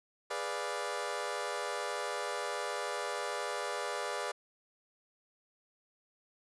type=chord; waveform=20% pulse; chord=G# diminished seventh; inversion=none; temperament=equal; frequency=415.3 / 493.9 / 587.3 / 698.5 Hz; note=G#4 / B4 / D5 / F5; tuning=0 / 0 / 0 / 0 cents; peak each=-36 / -35 / -34 / -38 dBFS; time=0.3-4.32 s; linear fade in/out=10 ms; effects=resampled to 24000 Hz